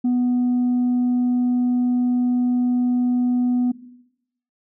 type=tone; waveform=sine; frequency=246.9 Hz; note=B3; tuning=in tune; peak=-14 dBFS; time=0.04-3.72 s; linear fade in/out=10 ms; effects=noise-tail reverb RT60 0.8 s tail -17 dB re dry + tanh soft clip ceiling -15 dBFS

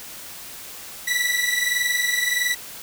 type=tone pair together; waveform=sawtooth; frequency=1951 / 1972.5 Hz; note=B6 / B6; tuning=-22 / -3 cents; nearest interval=unison; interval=19 cents; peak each=-19 / -20 dBFS; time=1.07-2.55 s; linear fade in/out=10 ms; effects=white hiss -38 dBFS RMS until 2.82 s

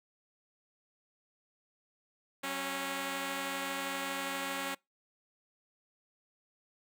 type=tone pair together; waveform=5% pulse; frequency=187.37 / 274.8 Hz; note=F#3 / C#4; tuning=+22 / -15 cents; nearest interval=perfect fifth; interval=663 cents; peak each=-31 / -24 dBFS; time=2.43-4.75 s; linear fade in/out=10 ms; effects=noise-tail reverb RT60 0.2 s tail -26 dB re dry

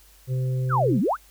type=harmonic tone; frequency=129.1 Hz; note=C3; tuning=23 cents flat; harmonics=1 / 3 / 4; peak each=-22 / -38 / -39 dBFS; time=0.27-1.01 s; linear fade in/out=50 ms
type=exponential two-way sweep; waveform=sine; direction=down then up; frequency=1651 to 177 to 1651 Hz; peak=-19 dBFS; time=0.69-1.17 s; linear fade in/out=50 ms; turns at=1 s
effects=added 50 Hz sine -54 dBFS peak until 1.3 s + white hiss -55 dBFS RMS until 1.3 s

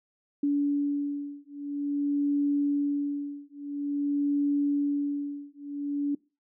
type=beating tone pair; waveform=sine; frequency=286.3 / 286.79 Hz; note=D4 / D4; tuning=-44 / -41 cents; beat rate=0.49 Hz; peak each=-28 dBFS; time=0.43-6.15 s; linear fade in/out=5 ms; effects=noise-tail reverb RT60 0.3 s tail -23 dB re dry

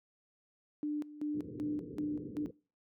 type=tone with tremolo; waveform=sine; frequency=297.9 Hz; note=D4; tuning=25 cents sharp; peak=-32 dBFS; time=0.83-2.46 s; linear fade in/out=0 ms; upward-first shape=square; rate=2.6 Hz; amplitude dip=80%
type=low-pass noise; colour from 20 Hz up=pink; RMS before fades=-42 dBFS; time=1.34-2.51 s; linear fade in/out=5 ms; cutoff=480 Hz; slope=96 dB/octave
effects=noise-tail reverb RT60 0.4 s tail -24 dB re dry + high-pass 150 Hz 12 dB/octave

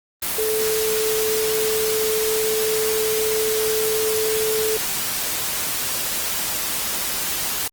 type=tone in noise; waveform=sine; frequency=436.3 Hz; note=A4; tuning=15 cents flat; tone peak=-20 dBFS; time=0.38-4.77 s; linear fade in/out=5 ms; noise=white; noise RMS=-24 dBFS; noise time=0.22-7.68 s; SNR=+1 dB; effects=Opus 24 kbps

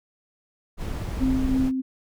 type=noise; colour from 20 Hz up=brown; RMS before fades=-28 dBFS; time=0.77-1.72 s; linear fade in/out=50 ms
type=tone with tremolo; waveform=sine; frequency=261.6 Hz; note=C4; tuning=in tune; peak=-19 dBFS; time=1.2-1.82 s; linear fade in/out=20 ms; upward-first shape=sine; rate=3.1 Hz; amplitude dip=40%
effects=none

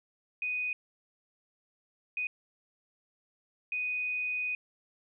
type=tone bursts at uneven times; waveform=sine; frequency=2489 Hz; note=D#7; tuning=in tune; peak=-30 dBFS; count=3; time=0.42-0.73 / 2.17-2.27 / 3.72-4.55 s; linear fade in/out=2 ms; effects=none

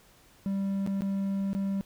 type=tone with dropouts; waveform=triangle; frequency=196 Hz; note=G3; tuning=in tune; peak=-25 dBFS; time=0.46-1.81 s; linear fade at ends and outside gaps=0 ms; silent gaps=0.864-0.874 / 1.008-1.02 / 1.531-1.55 s; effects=pink hiss -59 dBFS RMS until 1.85 s

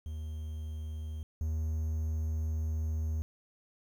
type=tone pair in turn; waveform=triangle; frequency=77.78 / 78.68 Hz; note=D#2 / D#2; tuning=0 / +20 cents; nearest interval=unison; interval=20 cents; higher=second; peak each=-34 / -28 dBFS; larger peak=second; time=0.06-1.23 / 1.41-3.22 s; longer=second; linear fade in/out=0 ms; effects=10-bit

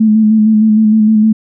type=tone with vibrato; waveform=sine; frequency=216.6 Hz; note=A3; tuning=27 cents flat; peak=-5 dBFS; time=0-1.33 s; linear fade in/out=10 ms; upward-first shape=square; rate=6.5 Hz; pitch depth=25 cents each way; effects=none

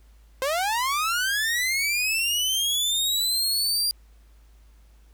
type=linear sweep; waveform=sawtooth; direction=up; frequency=511 to 4811 Hz; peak=-19 dBFS; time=0.42-3.91 s; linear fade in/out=0 ms; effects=added 53 Hz sine -50 dBFS peak until 5.13 s + pink hiss -64 dBFS RMS until 5.13 s

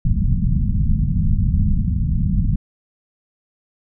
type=low-pass noise; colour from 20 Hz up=pink; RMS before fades=-17 dBFS; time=0.05-2.56 s; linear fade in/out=5 ms; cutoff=210 Hz; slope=48 dB/octave; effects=none

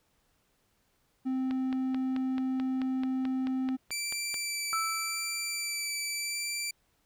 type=tone; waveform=triangle; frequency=260.6 Hz; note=C4; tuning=7 cents flat; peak=-26 dBFS; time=1.25-3.77 s; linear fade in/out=20 ms
type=click train; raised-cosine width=0.3 ms; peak=-24 dBFS; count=14; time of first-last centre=1.51-4.342 s; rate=4.59 Hz
type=tone with vibrato; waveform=15% pulse; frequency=2331 Hz; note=D7; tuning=14 cents flat; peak=-25 dBFS; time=3.91-6.71 s; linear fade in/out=5 ms; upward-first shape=sine; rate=0.85 Hz; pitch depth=11 cents each way
type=tone with exponential decay; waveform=sine; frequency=1320 Hz; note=E6; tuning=2 cents sharp; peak=-27 dBFS; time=4.73-5.88 s; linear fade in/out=0 ms; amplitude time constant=250 ms
effects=pink hiss -72 dBFS RMS until 7.05 s

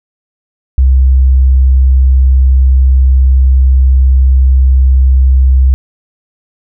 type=tone; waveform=sine; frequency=65.3 Hz; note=C2; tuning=3 cents flat; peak=-3 dBFS; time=0.78-5.74 s; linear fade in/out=0 ms; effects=none

